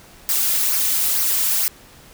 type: noise with flanger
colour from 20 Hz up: blue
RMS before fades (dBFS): -19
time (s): 0.29-1.68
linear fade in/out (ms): 0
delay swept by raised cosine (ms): 0.26 to 2.66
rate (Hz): 2.2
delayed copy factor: -0.55
effects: pink hiss -46 dBFS RMS until 2.13 s